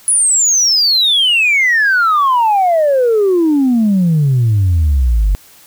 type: exponential sweep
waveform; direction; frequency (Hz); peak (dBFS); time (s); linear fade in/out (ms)
sine; down; 10160 to 46.25; -7; 0.08-5.35; 0
effects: tanh soft clip ceiling -6 dBFS + white hiss -43 dBFS RMS until 5.66 s